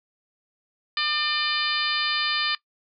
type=harmonic tone; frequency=600 Hz; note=D5; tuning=37 cents sharp; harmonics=2 / 3 / 4 / 5 / 6 / 7 / 8; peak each=-30 / -30 / -30 / -30 / -30 / -30 / -30 dBFS; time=0.97-2.55 s; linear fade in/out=2 ms; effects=noise-tail reverb RT60 0.1 s tail -20 dB re dry